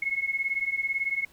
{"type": "beating tone pair", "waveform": "sine", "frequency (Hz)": [2168, 2186], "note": ["C#7", "C#7"], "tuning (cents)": [-39, -25], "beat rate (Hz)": 18, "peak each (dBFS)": [-30, -28], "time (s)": [0.02, 1.25], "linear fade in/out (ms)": 5, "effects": ["pink hiss -58 dBFS RMS until 1.32 s"]}